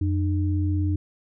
sine tone pair together, 90 / 302.7 Hz, F#2 / D#4, -47 / -48 cents, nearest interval octave + major sixth, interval 2099 cents, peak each -21 / -28 dBFS, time 0.01-0.96 s, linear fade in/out 5 ms, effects none

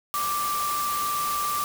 sine tone in noise, 1174.7 Hz, D6, in tune, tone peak -25 dBFS, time 0.14-1.64 s, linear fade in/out 0 ms, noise white, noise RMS -32 dBFS, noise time 0.14-1.64 s, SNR +4 dB, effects none

